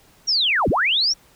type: linear two-way sweep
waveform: sine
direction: down then up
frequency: 5770 to 30.87 to 5770 Hz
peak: -16 dBFS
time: 0.27-1.14 s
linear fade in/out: 20 ms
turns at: 0.69 s
effects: pink hiss -54 dBFS RMS until 1.35 s